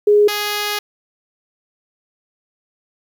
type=tone pair in turn; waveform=sine / 5% pulse; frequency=415.3 / 415.3 Hz; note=G#4 / G#4; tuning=0 / 0 cents; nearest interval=unison; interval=0 cents; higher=neither; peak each=-8 dBFS; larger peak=neither; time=0.07-0.28 / 0.28-0.79 s; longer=second; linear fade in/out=5 ms; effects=8-bit

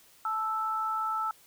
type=tone pair together; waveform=sine; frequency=872.9 / 1318.5 Hz; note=A5 / E6; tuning=-14 / 0 cents; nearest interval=perfect fifth; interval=714 cents; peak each=-34 / -29 dBFS; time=0.25-1.31 s; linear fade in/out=2 ms; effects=white hiss -59 dBFS RMS until 1.46 s

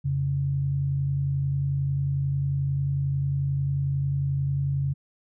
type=tone pair together; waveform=sine; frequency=87.12 / 138.3 Hz; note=F2 / C#3; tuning=-4 / -4 cents; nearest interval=minor sixth; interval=800 cents; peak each=-32 / -23 dBFS; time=0.04-4.94 s; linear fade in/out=20 ms; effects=none

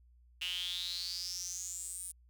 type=tone with high-pass filter sweep; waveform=sawtooth; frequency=180 Hz; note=F#3; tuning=47 cents flat; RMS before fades=-40 dBFS; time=0.41-2.12 s; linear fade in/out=10 ms; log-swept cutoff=2800 to 9500 Hz; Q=9.1; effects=added 60 Hz sine -60 dBFS peak until 2.29 s

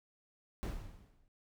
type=noise with exponential decay; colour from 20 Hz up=brown; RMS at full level=-34 dBFS; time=0.63-1.28 s; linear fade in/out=0 ms; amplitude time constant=140 ms; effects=noise-tail reverb RT60 0.1 s tail -25 dB re dry

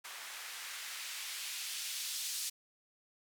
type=noise with band-pass filter sweep; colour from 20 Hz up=blue; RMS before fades=-42 dBFS; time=0.04-2.5 s; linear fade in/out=10 ms; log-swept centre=1200 to 4700 Hz; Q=0.91; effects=none

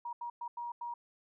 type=tone bursts at uneven times; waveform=sine; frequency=951 Hz; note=A#5; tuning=34 cents sharp; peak=-37 dBFS; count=5; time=0.05-0.13 / 0.21-0.3 / 0.41-0.48 / 0.57-0.72 / 0.81-0.94 s; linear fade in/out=5 ms; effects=none

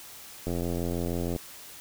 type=click train; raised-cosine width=2 ms; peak=-18 dBFS; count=78; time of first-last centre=0.47-1.362 s; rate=86.3 Hz; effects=white hiss -46 dBFS RMS until 1.8 s

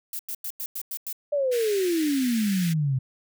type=noise bursts; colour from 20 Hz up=violet; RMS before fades=-32 dBFS; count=7; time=0.13-1.128 s; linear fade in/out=2 ms; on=62 ms; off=94 ms
type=exponential sweep; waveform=sine; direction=down; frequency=597 to 127 Hz; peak=-21 dBFS; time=1.32-2.99 s; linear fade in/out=10 ms
type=high-pass noise; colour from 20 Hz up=pink; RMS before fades=-36 dBFS; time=1.51-2.74 s; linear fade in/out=20 ms; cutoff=1600 Hz; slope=48 dB/octave
effects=none

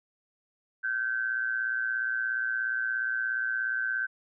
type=tone with amplitude modulation; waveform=sine; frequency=1542 Hz; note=G6; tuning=29 cents flat; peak=-24 dBFS; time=0.83-4.07 s; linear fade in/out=20 ms; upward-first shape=sine; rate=117 Hz; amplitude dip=65%; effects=none

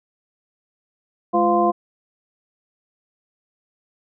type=tone cluster; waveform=sine; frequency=210.9 / 345.2 / 510 / 700 / 1039 Hz; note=G#3 / F4 / C5 / F5 / C6; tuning=+27 / -20 / -44 / +4 / -12 cents; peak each=-24 / -20 / -26 / -18 / -21 dBFS; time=1.33-1.72 s; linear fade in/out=20 ms; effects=none

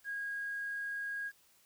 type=tone with quantisation; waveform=sine; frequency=1638 Hz; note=G#6; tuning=24 cents flat; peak=-36 dBFS; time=0.04-1.32 s; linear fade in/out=50 ms; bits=10; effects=white hiss -67 dBFS RMS until 1.65 s

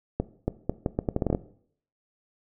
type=accelerating click train; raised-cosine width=2 ms; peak=-11 dBFS; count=12; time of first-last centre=0.2-1.349 s; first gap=280 ms; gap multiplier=0.77; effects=noise-tail reverb RT60 0.6 s tail -17 dB re dry

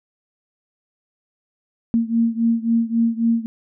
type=beating tone pair; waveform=sine; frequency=228.8 / 232.5 Hz; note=A#3 / A#3; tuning=-32 / -4 cents; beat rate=3.7 Hz; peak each=-18 / -20 dBFS; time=1.94-3.46 s; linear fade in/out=0 ms; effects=none

